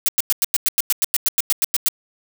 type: noise bursts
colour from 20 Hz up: blue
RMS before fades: -17 dBFS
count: 16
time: 0.06-1.885 s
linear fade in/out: 0 ms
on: 25 ms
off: 95 ms
effects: none